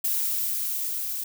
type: noise with level ramp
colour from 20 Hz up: violet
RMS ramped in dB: -25 to -31 dBFS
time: 0.04-1.24 s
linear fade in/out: 5 ms
effects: none